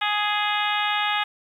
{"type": "harmonic tone with a mistuned harmonic", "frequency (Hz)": 416.7, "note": "G#4", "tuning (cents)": 6, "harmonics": [2, 3, 4, 5, 6, 7, 8, 9], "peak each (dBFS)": [-26, -28, -29, -30, -31, -31, -32, -33], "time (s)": [0.01, 1.24], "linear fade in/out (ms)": 10, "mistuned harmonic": 9, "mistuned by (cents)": -29, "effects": ["9-bit"]}